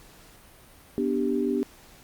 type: chord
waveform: sine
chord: G major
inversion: first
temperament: equal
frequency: 246.9 / 293.7 / 392 Hz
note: B3 / D4 / G4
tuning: 0 / 0 / 0 cents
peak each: -27 / -28 / -27 dBFS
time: 0.98-1.63 s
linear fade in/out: 0 ms
effects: pink hiss -52 dBFS RMS until 2.03 s + Opus 48 kbps